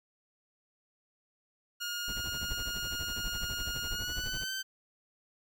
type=tone with pitch glide; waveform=15% pulse; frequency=1425 to 1545 Hz; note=F6 to G6; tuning=+34 to -26 cents; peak=-28 dBFS; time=1.8-4.63 s; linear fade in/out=20 ms; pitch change=+140 cents; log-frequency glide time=3.9-4.52 s
type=noise with tremolo; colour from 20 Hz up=brown; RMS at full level=-37 dBFS; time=2.08-4.44 s; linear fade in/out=2 ms; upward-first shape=triangle; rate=12 Hz; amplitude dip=100%
effects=none